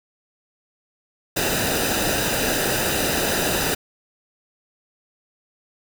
pink noise with comb filter, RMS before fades -22 dBFS, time 1.36-3.75 s, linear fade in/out 10 ms, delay 0.91 ms, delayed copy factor -0.65, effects none

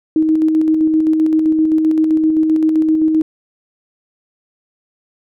sine tone with tremolo, 315 Hz, D#4, 21 cents sharp, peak -9 dBFS, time 0.16-3.22 s, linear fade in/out 2 ms, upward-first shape square, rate 7.7 Hz, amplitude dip 30%, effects none

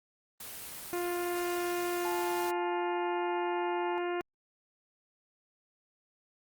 white noise, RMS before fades -43 dBFS, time 0.4-2.51 s, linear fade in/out 5 ms
harmonic tone, 351.5 Hz, F4, 11 cents sharp, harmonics 1 / 2 / 3 / 4 / 5 / 6 / 7 / 8, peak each -32 / -38 / -42 / -44 / -46 / -48 / -49 / -50 dBFS, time 0.93-4.21 s, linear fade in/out 0 ms
sine tone, 870 Hz, A5, 20 cents flat, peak -35 dBFS, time 2.05-3.98 s, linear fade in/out 0 ms
effects Opus 24 kbps

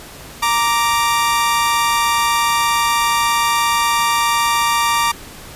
sawtooth tone pair together, 932.4 / 1174.7 Hz, A#5 / D6, 0 / 0 cents, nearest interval major third, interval 400 cents, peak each -13 dBFS, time 0.42-5.12 s, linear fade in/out 10 ms, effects pink hiss -36 dBFS RMS until 5.55 s + resampled to 32000 Hz

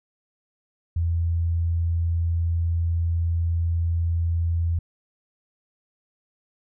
sine tone, 84.1 Hz, E2, 35 cents sharp, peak -20 dBFS, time 0.96-4.79 s, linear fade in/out 5 ms, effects none

